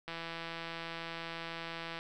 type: click train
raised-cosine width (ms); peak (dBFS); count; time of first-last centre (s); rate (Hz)
0.3; -25; 318; 0.08-1.99; 166
effects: none